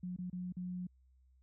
sine tone with dropouts, 180.4 Hz, F#3, 44 cents flat, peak -38 dBFS, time 0.03-0.87 s, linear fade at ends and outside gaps 5 ms, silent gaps 0.164-0.186 / 0.3-0.328 / 0.524-0.567 s, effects added 64 Hz sine -64 dBFS peak until 1.42 s

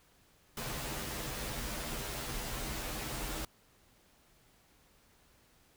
pink noise with comb filter, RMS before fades -39 dBFS, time 0.57-3.45 s, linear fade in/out 2 ms, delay 11 ms, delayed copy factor -0.9, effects pink hiss -66 dBFS RMS until 5.76 s

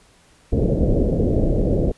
pink low-pass noise, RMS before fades -18 dBFS, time 0.52-1.92 s, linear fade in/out 10 ms, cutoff 590 Hz, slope 48 dB/octave, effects pink hiss -54 dBFS RMS until 1.97 s + resampled to 24000 Hz

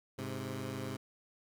15% pulse tone pair together, 103.83 / 131.27 Hz, G#2 / C3, 0 / +6 cents, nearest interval major third, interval 406 cents, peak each -35 / -34 dBFS, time 0.18-0.97 s, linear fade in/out 10 ms, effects none

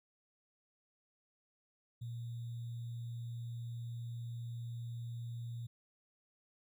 sine tone with sample-and-hold, 117.6 Hz, A#2, 16 cents sharp, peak -40 dBFS, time 2.01-5.67 s, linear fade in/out 10 ms, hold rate 3675 Hz, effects none

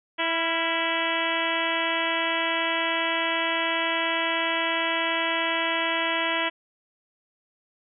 harmonic tone with a mistuned harmonic, 329.6 Hz, E4, in tune, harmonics 1 / 2 / 3 / 4 / 5 / 6 / 7 / 8 / 9 / 10, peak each -34 / -31 / -30 / -35 / -33 / -30 / -33 / -33 / -33 / -34 dBFS, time 0.18-6.5 s, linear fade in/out 20 ms, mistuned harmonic 4, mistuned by +52 cents, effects none

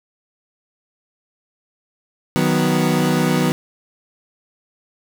30% pulse chord, B major, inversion first, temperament equal, 155.56 / 185 / 246.9 Hz, D#3 / F#3 / B3, 0 / 0 / 0 cents, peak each -17 dBFS, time 2.36-3.52 s, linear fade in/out 0 ms, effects none

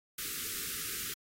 white band-stop noise, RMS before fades -38 dBFS, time 0.18-1.14 s, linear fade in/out 5 ms, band 470 to 1200 Hz, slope 96 dB/octave, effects AAC 48 kbps

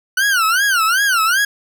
40% pulse tone with vibrato, 1463 Hz, F#6, 20 cents flat, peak -12 dBFS, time 0.17-1.45 s, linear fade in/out 5 ms, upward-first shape sine, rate 2.6 Hz, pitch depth 220 cents each way, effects none

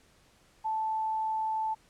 sine tone, 877 Hz, A5, 6 cents flat, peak -28 dBFS, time 0.64-1.75 s, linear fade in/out 20 ms, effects pink hiss -63 dBFS RMS until 1.89 s + low-pass 10000 Hz 12 dB/octave

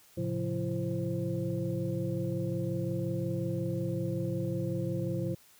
sine tone cluster, 110.6 / 136.1 / 176.5 / 337.3 / 525 Hz, A2 / C#3 / F3 / E4 / C5, +9 / -31 / +19 / +40 / +6 cents, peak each -36 / -35 / -35 / -36 / -38 dBFS, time 0.17-5.35 s, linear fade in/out 10 ms, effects tanh soft clip ceiling -19 dBFS + white hiss -60 dBFS RMS until 5.59 s

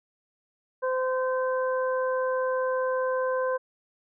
harmonic tone, 515 Hz, C5, 28 cents flat, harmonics 1 / 2 / 3, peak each -25 / -31 / -35 dBFS, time 0.82-3.58 s, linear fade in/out 20 ms, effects none

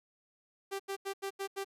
sawtooth tone bursts, 392 Hz, G4, in tune, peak -31 dBFS, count 6, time 0.71-1.646 s, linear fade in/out 20 ms, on 86 ms, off 84 ms, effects resampled to 32000 Hz + 11-bit

